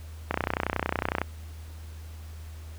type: click train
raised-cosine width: 0.5 ms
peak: -10 dBFS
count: 29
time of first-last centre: 0.31-1.216 s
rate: 30.9 Hz
effects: added 79 Hz sine -39 dBFS peak until 2.78 s + pink hiss -53 dBFS RMS until 2.78 s